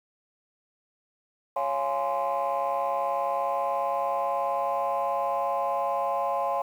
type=chord; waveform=sine; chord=Db major seventh; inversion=none; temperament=just; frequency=554.4 / 693 / 831.5 / 1039.4 Hz; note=Db5 / F5 / Ab5 / C6; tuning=0 / -14 / +2 / -12 cents; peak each=-29 dBFS; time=1.56-6.62 s; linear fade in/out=5 ms; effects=tanh soft clip ceiling -19 dBFS + 9-bit